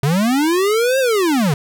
square linear two-way sweep, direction up then down, 130.6 to 543 to 130.6 Hz, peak -14 dBFS, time 0.03-1.54 s, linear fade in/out 2 ms, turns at 0.99 s, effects none

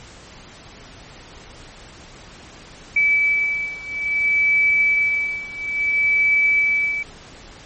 sine beating tone pair, 2300 / 2300.59 Hz, D7 / D7, -37 / -36 cents, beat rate 0.59 Hz, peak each -18 / -20 dBFS, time 2.96-7.03 s, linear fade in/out 5 ms, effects pink hiss -42 dBFS RMS until 7.65 s + MP3 32 kbps

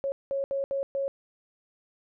sine tone bursts at uneven times, 550 Hz, C#5, 14 cents flat, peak -26 dBFS, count 5, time 0.04-0.12 / 0.31-0.44 / 0.51-0.64 / 0.71-0.83 / 0.95-1.08 s, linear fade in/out 0 ms, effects none

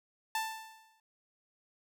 sawtooth tone with exponential decay, 885 Hz, A5, 10 cents sharp, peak -26 dBFS, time 0.35-1 s, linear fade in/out 2 ms, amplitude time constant 140 ms, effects none

